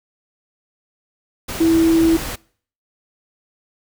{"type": "tone in noise", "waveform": "sine", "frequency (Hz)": 327.9, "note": "E4", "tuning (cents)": -9, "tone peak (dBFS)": -11, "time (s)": [1.6, 2.17], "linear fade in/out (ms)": 10, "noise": "pink", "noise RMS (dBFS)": -27, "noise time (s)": [1.48, 2.36], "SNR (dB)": 13, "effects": ["noise-tail reverb RT60 0.5 s tail -23 dB re dry"]}